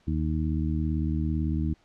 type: harmonic tone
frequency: 77.9 Hz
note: D#2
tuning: 3 cents sharp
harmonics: 1 / 2 / 3 / 4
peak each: -27 / -30 / -32 / -33 dBFS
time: 0.07-1.74 s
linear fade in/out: 10 ms
effects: pink hiss -64 dBFS RMS until 1.84 s + low-pass 5000 Hz 12 dB/octave